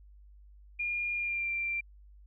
sine tone with pitch glide, 2417 to 2363 Hz, D7 to D7, +49 to +10 cents, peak -30 dBFS, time 0.79-1.81 s, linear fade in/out 10 ms, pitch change -39 cents, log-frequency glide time 1.15-1.51 s, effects added 50 Hz sine -52 dBFS peak until 2.26 s

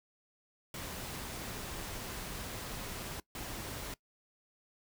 pink noise bursts at uneven times, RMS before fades -42 dBFS, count 2, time 0.74-3.2 / 3.35-3.94 s, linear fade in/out 2 ms, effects noise-tail reverb RT60 0.1 s tail -21 dB re dry

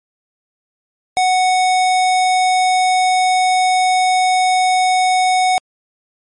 square tone, 740 Hz, F#5, in tune, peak -12 dBFS, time 1.17-5.58 s, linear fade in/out 0 ms, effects MP3 48 kbps

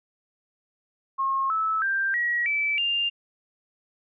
sine tone with pitch steps, 1079 / 1305.6 / 1579.7 / 1911.5 / 2313 / 2799 Hz, C#6 / E6 / G6 / A#6 / D7 / F7, -47 / -17 / +13 / +43 / -27 / +3 cents, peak -22 dBFS, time 1.18-3.1 s, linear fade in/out 20 ms, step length 320 ms, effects none

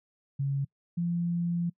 sine tone pair in turn, 138.59 / 172 Hz, C#3 / F3, 0 / -26 cents, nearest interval major third, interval 374 cents, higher second, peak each -26 dBFS, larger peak neither, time 0.39-0.65 / 0.97-1.7 s, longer second, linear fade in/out 10 ms, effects noise-tail reverb RT60 0.1 s tail -25 dB re dry

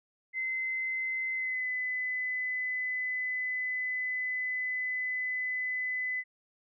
sine tone with pitch glide, 2057 to 2010 Hz, C7 to B6, -30 to +30 cents, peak -30 dBFS, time 0.33-6.24 s, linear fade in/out 50 ms, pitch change -40 cents, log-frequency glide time 1.34-1.68 s, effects none

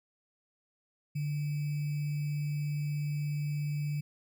sine tone with sample-and-hold, 147.2 Hz, D3, 4 cents sharp, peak -30 dBFS, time 1.15-4.01 s, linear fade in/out 10 ms, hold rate 2450 Hz, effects none

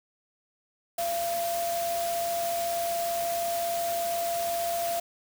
sine tone in noise, 684 Hz, F5, 36 cents flat, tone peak -27 dBFS, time 0.98-5 s, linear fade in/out 5 ms, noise white, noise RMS -36 dBFS, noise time 0.98-5 s, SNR +6 dB, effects none

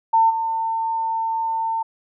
sine tone with level steps, 901 Hz, A5, 41 cents sharp, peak -12 / -20 dBFS, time 0.13-1.83 s, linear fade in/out 10 ms, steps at 0.29 s, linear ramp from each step 20 ms, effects none

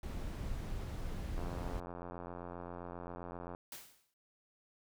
brown noise, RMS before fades -40 dBFS, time 0.03-1.8 s, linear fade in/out 2 ms
click train, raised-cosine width 1 ms, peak -31 dBFS, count 191, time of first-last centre 1.38-3.549 s, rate 87.6 Hz
white noise with exponential decay, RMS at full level -45 dBFS, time 3.72-4.14 s, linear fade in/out 2 ms, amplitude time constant 90 ms
effects none

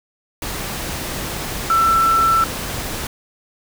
sine tone in noise, 1336 Hz, E6, 23 cents sharp, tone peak -12 dBFS, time 1.7-2.44 s, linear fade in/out 2 ms, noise pink, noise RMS -26 dBFS, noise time 0.42-3.07 s, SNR +11 dB, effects none

